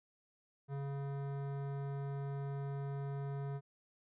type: tone with hard clipping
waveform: sine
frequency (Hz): 139.4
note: C#3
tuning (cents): +10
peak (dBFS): -40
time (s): 0.68-3.61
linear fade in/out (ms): 50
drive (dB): 16
effects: resampled to 8000 Hz